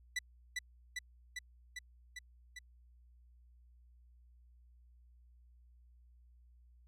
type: tone with echo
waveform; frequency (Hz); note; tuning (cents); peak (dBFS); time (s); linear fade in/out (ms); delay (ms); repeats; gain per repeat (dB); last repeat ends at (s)
sawtooth; 1975.5; B6; 0; -30; 0.16-0.19; 5; 400; 6; -2; 2.59
effects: added 60 Hz sine -60 dBFS peak until 6.87 s + low-pass 9000 Hz 12 dB/octave